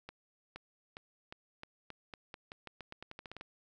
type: accelerating click train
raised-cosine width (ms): 0.3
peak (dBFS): -29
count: 19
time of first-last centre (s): 0.09-3.411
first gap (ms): 470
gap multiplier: 0.87
effects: none